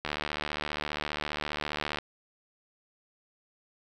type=click train; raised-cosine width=0.3 ms; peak=-15 dBFS; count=146; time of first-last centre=0.05-1.986 s; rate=74.9 Hz; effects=9-bit